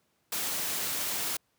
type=noise; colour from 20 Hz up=white; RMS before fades=-32 dBFS; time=0.32-1.37 s; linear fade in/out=5 ms; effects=pink hiss -73 dBFS RMS until 1.58 s + high-pass 100 Hz 12 dB/octave